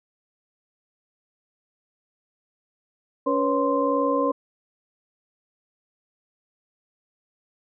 sine tone cluster, 281.4 / 489.9 / 552 / 1043 Hz, C#4 / B4 / C#5 / C6, +26 / -14 / -7 / -6 cents, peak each -25 dBFS, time 3.26-4.32 s, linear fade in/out 10 ms, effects none

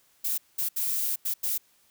violet noise bursts at uneven times, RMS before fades -28 dBFS, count 5, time 0.24-0.38 / 0.58-0.69 / 0.76-1.16 / 1.25-1.34 / 1.43-1.58 s, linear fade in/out 10 ms, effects white hiss -64 dBFS RMS until 1.9 s

